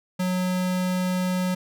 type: tone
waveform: square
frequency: 183 Hz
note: F#3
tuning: 19 cents flat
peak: -23 dBFS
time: 0.19-1.55 s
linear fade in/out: 10 ms
effects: none